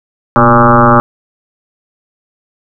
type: tone with frequency modulation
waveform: sine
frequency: 707 Hz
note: F5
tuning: 21 cents sharp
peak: -3 dBFS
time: 0.36-1 s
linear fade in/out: 0 ms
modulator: 116 Hz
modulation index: 5.6
effects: none